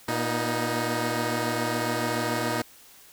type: tone cluster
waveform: 10% pulse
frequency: 117.8 / 242.7 / 312.6 Hz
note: A#2 / B3 / D#4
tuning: +19 / -30 / +8 cents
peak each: -21 / -25 / -20 dBFS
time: 0.08-2.62 s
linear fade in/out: 5 ms
effects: white hiss -52 dBFS RMS until 3.12 s